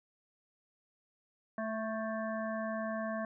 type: harmonic tone with a mistuned harmonic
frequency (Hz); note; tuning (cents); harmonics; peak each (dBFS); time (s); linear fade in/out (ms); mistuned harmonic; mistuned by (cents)
220; A3; 0; 1 / 3 / 5 / 7 / 8; -38 / -37 / -43 / -46 / -47; 1.58-3.25; 2; 7; +42
effects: none